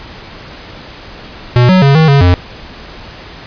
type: tone with pitch steps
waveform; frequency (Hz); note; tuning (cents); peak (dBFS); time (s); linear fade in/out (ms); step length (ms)
square; 122.6 / 185.7 / 138.8 / 159 / 139.8 / 89.2; B2 / F#3 / C#3 / D#3 / C#3 / F2; -12 / +7 / +3 / +38 / +15 / +37; -5; 1.56-2.34; 0; 130
effects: pink hiss -31 dBFS RMS until 3.46 s + resampled to 11025 Hz